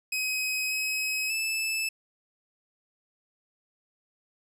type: tone with pitch steps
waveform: sawtooth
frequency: 2532 / 2550 / 2625 Hz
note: D#7 / D#7 / E7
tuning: +30 / +42 / -8 cents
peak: -24 dBFS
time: 0.12-1.89 s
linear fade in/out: 5 ms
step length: 590 ms
effects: resampled to 32000 Hz + 10-bit